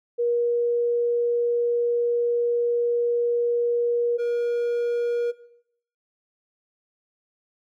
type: tone pair in turn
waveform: sine / triangle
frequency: 476.3 / 476.3 Hz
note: A#4 / A#4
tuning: +37 / +37 cents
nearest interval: unison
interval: 0 cents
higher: neither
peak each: -20 dBFS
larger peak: neither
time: 0.18-4.18 / 4.18-5.32 s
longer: first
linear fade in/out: 20 ms
effects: noise-tail reverb RT60 0.7 s tail -17 dB re dry